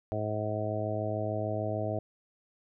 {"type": "harmonic tone", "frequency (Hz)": 106.7, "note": "G#2", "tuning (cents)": 47, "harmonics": [1, 2, 3, 4, 5, 6, 7], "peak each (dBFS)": [-34, -41, -39, -40, -39, -34, -41], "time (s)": [0.12, 1.99], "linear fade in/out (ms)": 0, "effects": []}